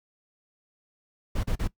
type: noise bursts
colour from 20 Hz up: brown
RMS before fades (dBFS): -26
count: 3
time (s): 1.35-1.677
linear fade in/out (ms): 10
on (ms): 85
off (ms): 36
effects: noise-tail reverb RT60 0.1 s tail -19 dB re dry